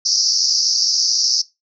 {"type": "band-pass noise", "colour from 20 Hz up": "pink", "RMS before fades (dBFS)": -17, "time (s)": [0.05, 1.42], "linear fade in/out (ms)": 10, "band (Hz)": [4700, 5900], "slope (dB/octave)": 96, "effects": ["noise-tail reverb RT60 0.2 s tail -18 dB re dry"]}